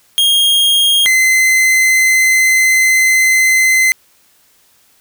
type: tone pair in turn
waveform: 45% pulse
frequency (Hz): 3245 / 2056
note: G#7 / C7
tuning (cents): -41 / -31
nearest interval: minor sixth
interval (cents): 790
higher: first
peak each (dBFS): -8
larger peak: neither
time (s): 0.18-1.06 / 1.06-3.92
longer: second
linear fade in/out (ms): 0
effects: white hiss -52 dBFS RMS until 5 s